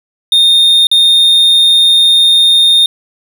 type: tone with dropouts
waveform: triangle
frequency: 3663 Hz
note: A#7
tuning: 31 cents flat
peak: -3 dBFS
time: 0.32-2.86 s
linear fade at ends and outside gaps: 2 ms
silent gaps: 0.87-0.914 s
effects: none